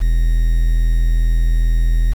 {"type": "tone with quantisation", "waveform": "triangle", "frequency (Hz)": 41.2, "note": "E1", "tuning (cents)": 0, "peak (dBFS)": -9, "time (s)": [0, 2.14], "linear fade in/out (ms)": 20, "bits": 6, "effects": []}